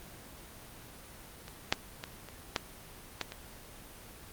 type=clicks; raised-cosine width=0.2 ms; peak=-27 / -6 / -20 / -29 / -10 / -14 / -23 dBFS; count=7; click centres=1.481 / 1.725 / 2.039 / 2.287 / 2.562 / 3.213 / 3.321 s; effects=pink hiss -50 dBFS RMS until 4.32 s + Opus 24 kbps